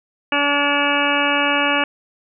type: harmonic tone with a mistuned harmonic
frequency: 286.8 Hz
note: D4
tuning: 41 cents flat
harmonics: 1 / 2 / 3 / 4 / 5 / 6 / 8 / 9 / 10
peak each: -24 / -24 / -24 / -24 / -24 / -24 / -24 / -24 / -24 dBFS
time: 0.32-1.84 s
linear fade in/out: 2 ms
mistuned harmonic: 9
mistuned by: +20 cents
effects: none